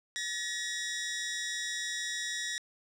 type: tone pair together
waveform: 15% pulse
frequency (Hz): 1736.8 / 1903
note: A6 / A#6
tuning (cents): -23 / +35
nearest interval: major second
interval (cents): 158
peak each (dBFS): -33 / -28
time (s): 0.16-2.58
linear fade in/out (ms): 0
effects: low-pass 9000 Hz 12 dB/octave